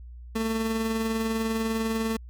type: tone with tremolo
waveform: 30% pulse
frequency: 223.6 Hz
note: A3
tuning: 28 cents sharp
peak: -21 dBFS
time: 0.35-2.17 s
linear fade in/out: 10 ms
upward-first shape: triangle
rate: 20 Hz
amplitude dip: 40%
effects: added 60 Hz sine -40 dBFS peak until 2.29 s